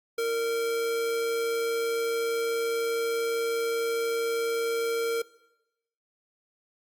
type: tone with amplitude modulation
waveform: square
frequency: 461.2 Hz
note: A#4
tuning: 19 cents flat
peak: -25 dBFS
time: 0.18-5.22 s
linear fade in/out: 5 ms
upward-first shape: sine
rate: 133 Hz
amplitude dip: 25%
effects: noise-tail reverb RT60 0.9 s tail -20 dB re dry + Opus 48 kbps